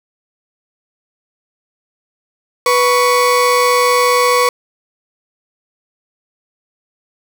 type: tone pair together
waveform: 35% pulse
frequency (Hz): 492.1 / 1116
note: B4 / C#6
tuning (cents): -6 / +11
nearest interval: octave + major second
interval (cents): 1417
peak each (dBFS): -11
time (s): 2.66-4.49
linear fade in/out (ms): 2
effects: none

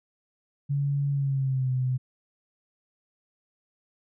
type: tone with pitch glide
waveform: sine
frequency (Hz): 141.4 to 128.18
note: C#3 to C3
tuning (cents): +35 to -35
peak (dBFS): -23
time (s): 0.69-1.98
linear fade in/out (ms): 20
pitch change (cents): -170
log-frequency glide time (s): 1.11-1.72
effects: none

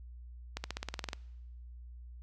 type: accelerating click train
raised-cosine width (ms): 0.2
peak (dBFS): -19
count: 11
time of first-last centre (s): 0.57-1.132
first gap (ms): 70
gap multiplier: 0.95
effects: noise-tail reverb RT60 1.0 s tail -24 dB re dry + added 60 Hz sine -46 dBFS peak until 2.22 s

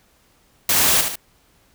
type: noise with echo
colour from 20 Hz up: white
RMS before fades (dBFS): -17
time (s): 0.69-1.01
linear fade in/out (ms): 2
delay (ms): 73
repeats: 2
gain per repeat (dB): -6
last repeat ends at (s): 1.156
effects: pink hiss -58 dBFS RMS until 1.74 s

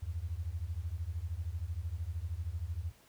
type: beating tone pair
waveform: sine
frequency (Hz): 77.6 / 90.6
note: D#2 / F#2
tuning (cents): -4 / -36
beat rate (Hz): 13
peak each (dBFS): -38 / -38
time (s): 0.02-2.92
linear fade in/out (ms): 10
effects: pink hiss -63 dBFS RMS until 3.08 s

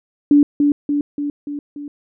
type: tone with echo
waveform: sine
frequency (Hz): 289.8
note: D4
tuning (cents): -23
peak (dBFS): -7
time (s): 0.31-0.43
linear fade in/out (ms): 2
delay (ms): 290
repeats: 5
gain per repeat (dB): -4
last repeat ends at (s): 1.88
effects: none

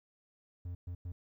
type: tone bursts at uneven times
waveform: triangle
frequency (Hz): 88.1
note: F2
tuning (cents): +16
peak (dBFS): -36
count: 3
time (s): 0.65-0.75 / 0.87-0.95 / 1.05-1.12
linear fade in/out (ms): 5
effects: 13-bit

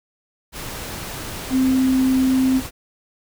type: tone in noise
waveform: sine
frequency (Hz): 260.9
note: C4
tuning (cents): -5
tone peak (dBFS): -14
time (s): 1.5-2.62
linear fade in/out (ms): 50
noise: pink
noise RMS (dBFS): -31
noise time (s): 0.52-2.71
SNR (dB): +14
effects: none

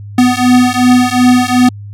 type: beating tone pair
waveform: square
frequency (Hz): 247.8 / 250.5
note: B3 / B3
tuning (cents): +6 / +25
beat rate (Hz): 2.7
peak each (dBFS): -10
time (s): 0.18-1.69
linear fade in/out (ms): 5
effects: added 102 Hz sine -25 dBFS peak until 1.93 s + low-pass 11000 Hz 12 dB/octave

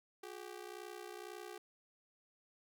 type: ring-modulated tone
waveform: sawtooth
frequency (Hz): 390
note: G4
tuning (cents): -9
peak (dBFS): -40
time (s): 0.23-1.58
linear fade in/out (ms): 5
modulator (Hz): 31
effects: none

